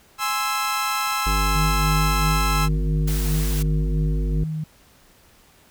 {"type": "chord", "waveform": "sawtooth", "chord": "Ab augmented", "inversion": "none", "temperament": "equal", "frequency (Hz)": [830.6, 1046.5, 1318.5], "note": ["Ab5", "C6", "E6"], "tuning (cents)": [0, 0, 0], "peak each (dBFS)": [-25, -24, -20], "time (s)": [0.18, 2.69], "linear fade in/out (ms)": 50}
{"type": "harmonic tone", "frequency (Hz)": 50.9, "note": "G#1", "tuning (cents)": -34, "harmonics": [1, 3, 5, 7, 9], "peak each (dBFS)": [-20, -30, -34, -37, -39], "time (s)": [1.26, 4.44], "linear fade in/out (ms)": 5}
{"type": "tone with vibrato", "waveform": "sine", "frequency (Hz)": 155.56, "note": "D#3", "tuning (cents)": 0, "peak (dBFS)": -24, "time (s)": [1.55, 4.64], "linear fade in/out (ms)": 5, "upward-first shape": "triangle", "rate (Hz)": 1.8, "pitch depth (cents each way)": 19}
{"type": "high-pass noise", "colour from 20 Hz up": "white", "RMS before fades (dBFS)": -32, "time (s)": [3.07, 3.63], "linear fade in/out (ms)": 10, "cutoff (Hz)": 470, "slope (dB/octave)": 96}
{"effects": ["pink hiss -54 dBFS RMS until 5.7 s"]}